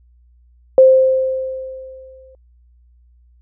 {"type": "tone with exponential decay", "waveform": "sine", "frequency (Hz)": 523.3, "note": "C5", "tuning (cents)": 0, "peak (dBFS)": -3, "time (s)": [0.78, 2.35], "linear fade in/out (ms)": 1, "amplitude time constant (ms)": 340, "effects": ["added 60 Hz sine -48 dBFS peak until 3.41 s"]}